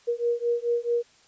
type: beating tone pair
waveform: sine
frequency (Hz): 472.2 / 476.8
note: A#4 / A#4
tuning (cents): +22 / +39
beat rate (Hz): 4.6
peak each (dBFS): -26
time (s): 0.07-1.03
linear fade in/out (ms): 20
effects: white hiss -58 dBFS RMS until 1.27 s + resampled to 16000 Hz